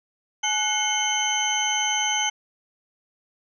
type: tone cluster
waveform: sine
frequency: 848 / 1477 / 2161 / 3051 / 6190 Hz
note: G#5 / F#6 / C#7 / G7 / G8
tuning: +36 / -3 / -45 / -48 / -23 cents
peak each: -27 / -33 / -29 / -26 / -26 dBFS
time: 0.43-2.3 s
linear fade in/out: 10 ms
effects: none